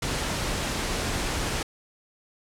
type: noise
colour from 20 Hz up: pink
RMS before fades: -28 dBFS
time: 0.02-1.63 s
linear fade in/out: 5 ms
effects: low-pass 9000 Hz 12 dB/octave